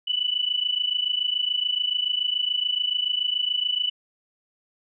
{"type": "tone pair together", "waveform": "sine", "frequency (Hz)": [2959, 2986], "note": ["F#7", "F#7"], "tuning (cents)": [-1, 15], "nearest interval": "unison", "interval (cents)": 16, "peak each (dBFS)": -25, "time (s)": [0.07, 3.9], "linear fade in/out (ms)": 10, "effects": []}